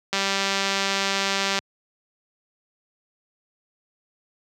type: click train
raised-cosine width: 0.2 ms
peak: -6 dBFS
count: 287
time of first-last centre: 0.13-1.589 s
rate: 196 Hz
effects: high-pass 100 Hz 12 dB/octave